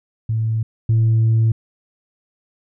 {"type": "tone pair in turn", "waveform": "sine", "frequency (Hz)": [111.5, 112.34], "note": ["A2", "A2"], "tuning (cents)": [23, 36], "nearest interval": "unison", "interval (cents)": 13, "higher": "second", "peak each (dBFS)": [-16, -10], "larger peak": "second", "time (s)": [[0.29, 0.63], [0.89, 1.52]], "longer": "second", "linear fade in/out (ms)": 5, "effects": ["tanh soft clip ceiling -10 dBFS"]}